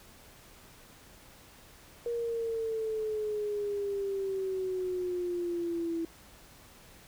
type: exponential sweep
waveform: sine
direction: down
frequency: 474 to 329.6 Hz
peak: -30 dBFS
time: 2.06-6.05 s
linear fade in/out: 2 ms
effects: pink hiss -55 dBFS RMS until 7.07 s